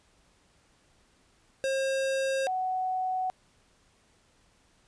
square / sine tone pair in turn, 536 / 745 Hz, C5 / F#5, +42 / +12 cents, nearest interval tritone, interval 570 cents, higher second, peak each -27 dBFS, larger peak neither, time 1.64-2.47 / 2.47-3.3 s, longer neither, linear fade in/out 0 ms, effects pink hiss -65 dBFS RMS until 4.87 s + resampled to 22050 Hz

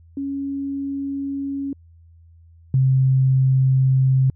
sine tone pair in turn, 277.2 / 131.85 Hz, C#4 / C3, 0 / +14 cents, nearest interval octave + minor second, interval 1286 cents, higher first, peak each -23 / -13 dBFS, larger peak second, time 0.17-1.73 / 2.74-4.3 s, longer neither, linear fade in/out 2 ms, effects added 83 Hz sine -46 dBFS peak until 4.35 s

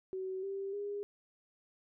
sine tone with pitch steps, 377 / 391.9 / 407.3 Hz, F#4 / G4 / G#4, +32 / 0 / -34 cents, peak -36 dBFS, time 0.13-1.03 s, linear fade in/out 0 ms, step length 300 ms, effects none

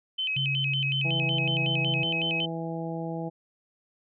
sine tone with vibrato, 2794 Hz, F7, in tune, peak -26 dBFS, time 0.18-2.46 s, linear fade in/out 10 ms, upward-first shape square, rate 5.4 Hz, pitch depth 160 cents each way
sine tone, 137.5 Hz, C#3, 14 cents flat, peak -28 dBFS, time 0.36-2.04 s, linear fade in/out 10 ms
harmonic tone, 164.81 Hz, E3, in tune, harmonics 1 / 2 / 3 / 4 / 5, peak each -33 / -36 / -38 / -39 / -40 dBFS, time 1.04-3.3 s, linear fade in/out 20 ms
effects none

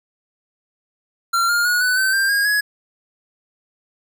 square tone with pitch steps, 1371 / 1411.2 / 1452.5 / 1495.1 / 1538.9 / 1584 / 1630.4 / 1678.2 Hz, F6 / F6 / F#6 / F#6 / G6 / G6 / G#6 / G#6, -32 / +18 / -32 / +18 / -32 / +18 / -32 / +18 cents, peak -16 dBFS, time 1.33-2.61 s, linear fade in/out 10 ms, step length 160 ms, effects none

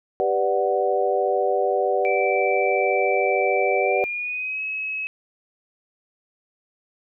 sine chord, G major seventh, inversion none, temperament equal, 392 / 493.9 / 587.3 / 740 Hz, G4 / B4 / D5 / F#5, 0 / 0 / 0 / 0 cents, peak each -24 dBFS, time 0.2-4.04 s, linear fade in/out 0 ms
sine tone with pitch glide, 2327 to 2567 Hz, D7 to E7, -17 to -47 cents, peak -25 dBFS, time 2.05-5.07 s, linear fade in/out 0 ms, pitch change +170 cents, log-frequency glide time 3.79-4.62 s
effects none

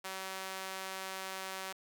sawtooth tone with high-pass filter, 190.2 Hz, F#3, 48 cents sharp, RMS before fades -42 dBFS, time 0.04-1.73 s, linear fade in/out 10 ms, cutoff 770 Hz, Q 0.63, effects none

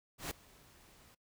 pink noise with ADSR envelope, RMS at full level -38 dBFS, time 0.18-1.15 s, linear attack 130 ms, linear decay 4 ms, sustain -24 dB, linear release 10 ms, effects noise-tail reverb RT60 0.1 s tail -22 dB re dry

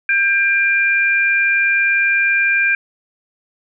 sine tone pair together, 1595 / 2387 Hz, G6 / D7, +30 / +28 cents, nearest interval perfect fifth, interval 698 cents, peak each -15 dBFS, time 0.09-2.75 s, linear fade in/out 2 ms, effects none

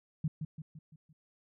sine tone with echo, 155.4 Hz, D#3, 2 cents flat, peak -28 dBFS, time 0.24-0.28 s, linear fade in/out 5 ms, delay 170 ms, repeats 5, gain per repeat -6 dB, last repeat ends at 1.13 s, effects none

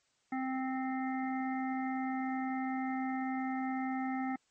harmonic tone, 261.6 Hz, C4, in tune, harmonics 1 / 3 / 5 / 7 / 8, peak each -34 / -38 / -46 / -47 / -47 dBFS, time 0.32-4.36 s, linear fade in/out 5 ms, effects white hiss -74 dBFS RMS until 4.5 s + MP3 32 kbps

